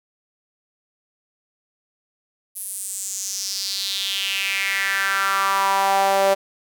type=tone with high-pass filter sweep; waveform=sawtooth; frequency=195.5 Hz; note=G3; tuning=4 cents flat; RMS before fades=-22 dBFS; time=2.55-6.35 s; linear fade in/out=20 ms; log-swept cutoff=11000 to 580 Hz; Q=4.2; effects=none